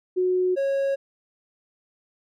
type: tone pair in turn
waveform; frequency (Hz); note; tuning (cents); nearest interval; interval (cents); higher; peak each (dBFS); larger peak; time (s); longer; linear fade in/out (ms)
sine / triangle; 366.4 / 549; F#4 / C#5; -17 / -17; perfect fifth; 700; second; -19; neither; 0.16-0.56 / 0.56-0.96; neither; 20
effects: none